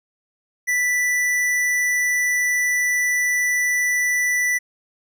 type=tone with hard clipping; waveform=sine; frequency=1975.5 Hz; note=B6; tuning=in tune; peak=-19 dBFS; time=0.67-4.59 s; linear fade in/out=20 ms; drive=14 dB; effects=none